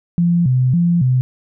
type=tone with vibrato; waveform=sine; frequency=148.4 Hz; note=D3; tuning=18 cents sharp; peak=-11 dBFS; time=0.18-1.21 s; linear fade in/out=0 ms; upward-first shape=square; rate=1.8 Hz; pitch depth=260 cents each way; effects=none